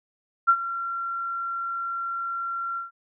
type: tone with ADSR envelope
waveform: sine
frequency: 1369 Hz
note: F6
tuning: 35 cents flat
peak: -12 dBFS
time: 0.47-2.91 s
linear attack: 22 ms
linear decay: 65 ms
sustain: -15 dB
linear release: 140 ms
effects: none